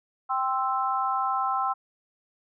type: chord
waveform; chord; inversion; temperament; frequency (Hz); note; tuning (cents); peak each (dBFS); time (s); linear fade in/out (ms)
sine; C major; second; equal; 784 / 1046.5 / 1318.5; G5 / C6 / E6; 0 / 0 / 0; -28; 0.29-1.74; 20
effects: none